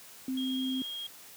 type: tone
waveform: sine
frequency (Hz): 260.7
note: C4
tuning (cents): -6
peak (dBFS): -30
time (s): 0.28-0.82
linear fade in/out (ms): 2
type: tone with vibrato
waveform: sine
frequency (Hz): 3256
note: G#7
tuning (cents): -35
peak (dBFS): -36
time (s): 0.37-1.07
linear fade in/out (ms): 5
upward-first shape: sine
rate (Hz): 16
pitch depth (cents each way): 10
effects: white hiss -51 dBFS RMS until 1.36 s + high-pass 100 Hz 12 dB/octave